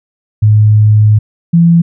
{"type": "tone pair in turn", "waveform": "sine", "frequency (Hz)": [106.6, 169.02], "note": ["G#2", "E3"], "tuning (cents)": [46, 44], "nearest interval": "minor sixth", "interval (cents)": 798, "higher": "second", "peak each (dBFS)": -3, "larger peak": "neither", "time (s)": [[0.42, 1.19], [1.53, 1.82]], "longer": "first", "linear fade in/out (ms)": 10, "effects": []}